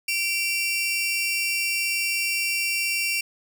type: tone pair together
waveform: sawtooth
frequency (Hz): 2332 / 2739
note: D7 / F7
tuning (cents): -13 / -34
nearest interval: minor third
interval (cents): 279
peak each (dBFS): -23 / -22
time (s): 0.08-3.21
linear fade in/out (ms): 5
effects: none